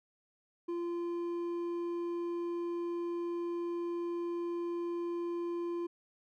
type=tone with hard clipping; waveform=sine; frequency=344.3 Hz; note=F4; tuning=25 cents flat; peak=-35 dBFS; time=0.68-5.87 s; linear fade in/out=10 ms; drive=5 dB; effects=none